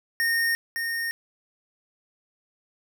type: tone with echo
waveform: square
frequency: 1842 Hz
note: A#6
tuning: 21 cents flat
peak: -22 dBFS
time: 0.2-0.55 s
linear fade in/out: 0 ms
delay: 560 ms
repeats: 1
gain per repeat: -5 dB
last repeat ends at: 1.11 s
effects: none